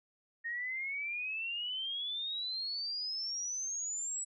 sine exponential sweep, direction up, 1843 to 7902 Hz, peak -35 dBFS, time 0.44-4.25 s, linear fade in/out 20 ms, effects none

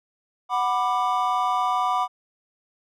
triangle chord, B minor, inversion second, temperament just, 740.8 / 987.8 / 1185.3 Hz, F#5 / B5 / D6, +2 / 0 / +16 cents, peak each -23 dBFS, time 0.49-2.08 s, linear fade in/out 50 ms, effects none

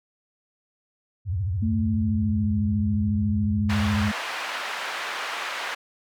sine tone with vibrato, 93.4 Hz, F#2, 17 cents sharp, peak -23 dBFS, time 1.25-4.12 s, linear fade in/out 50 ms, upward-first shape sine, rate 14 Hz, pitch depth 230 cents each way
sine tone with pitch glide, 221.8 to 210.2 Hz, A3 to G#3, +14 to +21 cents, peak -23 dBFS, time 1.62-4.12 s, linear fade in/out 10 ms, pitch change -93 cents, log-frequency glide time 1.73-2.58 s
white band-pass noise, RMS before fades -31 dBFS, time 3.69-5.75 s, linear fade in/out 10 ms, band 750 to 2100 Hz, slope 12 dB/octave
effects none

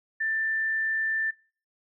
sine tone, 1776 Hz, A6, 16 cents sharp, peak -25 dBFS, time 0.2-1.31 s, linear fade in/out 10 ms, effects noise-tail reverb RT60 0.4 s tail -22 dB re dry

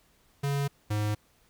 square tone pair in turn, 140.9 / 105.37 Hz, C#3 / G#2, +29 / +26 cents, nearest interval perfect fourth, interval 503 cents, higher first, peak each -27 dBFS, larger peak neither, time 0.43-0.68 / 0.9-1.15 s, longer neither, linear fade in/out 10 ms, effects pink hiss -65 dBFS RMS until 1.49 s

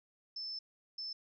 sine tone bursts at uneven times, 5274 Hz, E8, in tune, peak -39 dBFS, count 2, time 0.36-0.59 / 0.98-1.13 s, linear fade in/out 5 ms, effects none

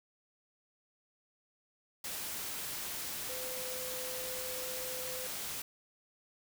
sine tone in noise, 510 Hz, C5, 44 cents flat, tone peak -43 dBFS, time 3.29-5.27 s, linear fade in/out 5 ms, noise white, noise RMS -40 dBFS, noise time 2.04-5.62 s, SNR -6 dB, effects none

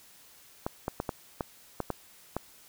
clicks, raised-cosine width 1 ms, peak -16 dBFS, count 8, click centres 0.665 / 0.881 / 1.001 / 1.092 / 1.408 / 1.803 / 1.903 / 2.366 s, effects white hiss -56 dBFS RMS until 2.68 s

